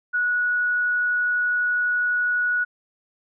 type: tone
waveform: sine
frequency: 1464 Hz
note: F#6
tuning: 19 cents flat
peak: -19 dBFS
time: 0.13-2.65 s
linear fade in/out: 20 ms
effects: none